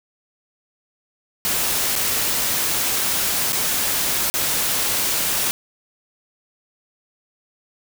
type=noise with dropouts; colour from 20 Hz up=white; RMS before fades=-21 dBFS; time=1.45-5.51 s; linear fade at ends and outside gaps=0 ms; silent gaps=1.955-1.961 / 3.522-3.53 / 4.3-4.34 s; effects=none